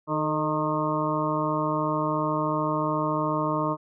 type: harmonic tone with a mistuned harmonic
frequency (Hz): 153.8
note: D#3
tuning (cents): -20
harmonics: 1 / 2 / 3 / 4 / 6 / 7 / 8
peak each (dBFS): -31 / -29 / -35 / -30 / -32 / -29 / -34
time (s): 0.07-3.77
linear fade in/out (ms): 50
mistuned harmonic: 3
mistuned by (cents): -53
effects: none